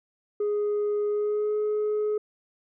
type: tone with pitch glide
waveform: sine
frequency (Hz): 415.3 to 423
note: G#4 to G#4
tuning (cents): 0 to +32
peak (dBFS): -21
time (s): 0.4-2.18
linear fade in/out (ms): 5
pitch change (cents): +32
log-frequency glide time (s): 1.08-1.55
effects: tanh soft clip ceiling -22 dBFS